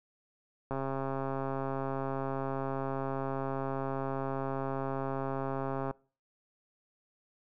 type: click train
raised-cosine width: 1 ms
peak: -21 dBFS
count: 703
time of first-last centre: 0.71-5.91 s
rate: 135 Hz
effects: noise-tail reverb RT60 0.4 s tail -24 dB re dry